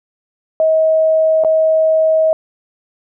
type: tone with dropouts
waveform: sine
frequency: 636 Hz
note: D#5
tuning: 38 cents sharp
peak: -9 dBFS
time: 0.6-2.33 s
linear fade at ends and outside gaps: 1 ms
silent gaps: 1.438-1.447 s
effects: none